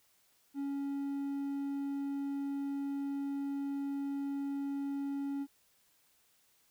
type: tone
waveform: triangle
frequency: 279.2 Hz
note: C#4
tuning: 13 cents sharp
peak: -32 dBFS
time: 0.54-5.47 s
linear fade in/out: 50 ms
effects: white hiss -70 dBFS RMS until 6.7 s